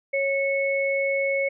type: tone pair together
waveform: sine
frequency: 550.2 / 2201 Hz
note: C#5 / C#7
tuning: -13 / -13 cents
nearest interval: 2 octaves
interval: 2400 cents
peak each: -23 / -25 dBFS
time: 0.13-1.49 s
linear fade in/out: 10 ms
effects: none